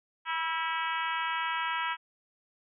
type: harmonic tone with a mistuned harmonic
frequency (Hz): 323.9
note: E4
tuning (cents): -30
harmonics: 3 / 4 / 5 / 6 / 7 / 8 / 9 / 10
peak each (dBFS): -33 / -35 / -37 / -39 / -40 / -41 / -42 / -43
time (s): 0.25-1.97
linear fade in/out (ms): 50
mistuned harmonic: 4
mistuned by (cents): +38
effects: none